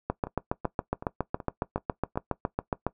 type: two click trains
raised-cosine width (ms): 1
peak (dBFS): -23 / -12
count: 6 / 21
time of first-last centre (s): 0.27-2.157 / 0.1-2.866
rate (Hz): 2.65 / 7.23
effects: noise-tail reverb RT60 0.1 s tail -19 dB re dry